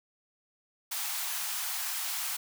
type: high-pass noise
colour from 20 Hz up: white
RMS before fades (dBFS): -34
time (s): 0.91-2.37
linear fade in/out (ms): 10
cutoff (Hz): 710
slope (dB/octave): 48
effects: none